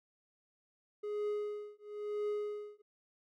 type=tone with tremolo; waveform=triangle; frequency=417.2 Hz; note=G#4; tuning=8 cents sharp; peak=-30 dBFS; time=1.03-2.82 s; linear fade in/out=10 ms; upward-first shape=triangle; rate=1 Hz; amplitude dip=100%; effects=none

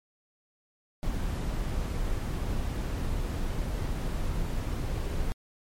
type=noise; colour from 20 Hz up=brown; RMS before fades=-30 dBFS; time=1.03-5.32 s; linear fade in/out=0 ms; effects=MP3 64 kbps

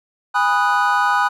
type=chord; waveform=triangle; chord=G# minor seventh; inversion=none; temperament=equal with one note detuned; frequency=817.3 / 987.8 / 1244.5 / 1480 Hz; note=G#5 / B5 / D#6 / F#6; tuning=-28 / 0 / 0 / 0 cents; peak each=-18 dBFS; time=0.34-1.29 s; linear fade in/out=20 ms; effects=none

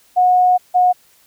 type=tone pair in turn; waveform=sine; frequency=728 / 725.4 Hz; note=F#5 / F#5; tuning=-28 / -34 cents; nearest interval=unison; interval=6 cents; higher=first; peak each=-9 dBFS; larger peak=neither; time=0.16-0.58 / 0.74-0.93 s; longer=first; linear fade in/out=20 ms; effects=white hiss -53 dBFS RMS until 1.26 s

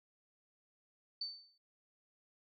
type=tone with exponential decay; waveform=sine; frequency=4540 Hz; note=C#8; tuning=41 cents sharp; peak=-35 dBFS; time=1.21-1.58 s; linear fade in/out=5 ms; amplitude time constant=79 ms; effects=AAC 64 kbps

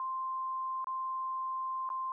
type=tone with dropouts; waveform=sine; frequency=1046.5 Hz; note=C6; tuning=in tune; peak=-33 dBFS; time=0-2.12 s; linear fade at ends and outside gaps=1 ms; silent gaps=0.844-0.87 / 1.891-1.901 s; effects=none

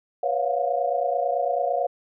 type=tone cluster; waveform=sine; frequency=490 / 555 / 688 / 717 Hz; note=B4 / C#5 / F5 / F5; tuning=-14 / +2 / -26 / +45 cents; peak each=-29 / -26 / -27 / -26 dBFS; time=0.23-1.87 s; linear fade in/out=5 ms; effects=none

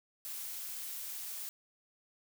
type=noise; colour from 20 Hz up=blue; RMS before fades=-42 dBFS; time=0.25-1.49 s; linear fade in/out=0 ms; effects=none

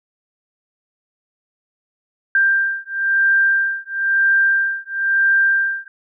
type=beating tone pair; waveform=sine; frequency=1583 / 1584 Hz; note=G6 / G6; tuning=+17 / +18 cents; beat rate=1 Hz; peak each=-17 dBFS; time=2.35-5.88 s; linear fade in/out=2 ms; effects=none

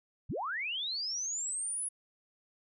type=linear sweep; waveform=sine; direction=up; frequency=49 to 10440 Hz; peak=-33 dBFS; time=0.29-1.89 s; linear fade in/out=10 ms; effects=none

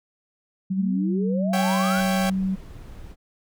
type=tone; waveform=sine; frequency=190 Hz; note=F#3; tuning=46 cents sharp; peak=-21 dBFS; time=0.7-2.56 s; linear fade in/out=20 ms
type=exponential sweep; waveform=sine; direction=up; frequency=174.61 to 1552 Hz; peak=-27 dBFS; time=0.7-2.01 s; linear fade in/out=10 ms
type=chord; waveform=sawtooth; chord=C# diminished; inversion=none; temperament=equal with one note detuned; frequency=554.4 / 663.8 / 784 Hz; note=C#5 / E5 / G5; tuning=0 / +12 / 0 cents; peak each=-24 / -28 / -23 dBFS; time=1.53-2.3 s; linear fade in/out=5 ms
type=noise; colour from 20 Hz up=brown; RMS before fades=-40 dBFS; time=1.95-3.16 s; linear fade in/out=50 ms
effects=none

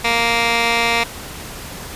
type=tone with band-pass filter; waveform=15% pulse; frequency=233.1 Hz; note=A#3; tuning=in tune; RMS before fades=-17 dBFS; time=0.04-1.04 s; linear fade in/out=10 ms; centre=2500 Hz; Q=1.1; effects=pink hiss -32 dBFS RMS until 1.95 s + resampled to 32000 Hz

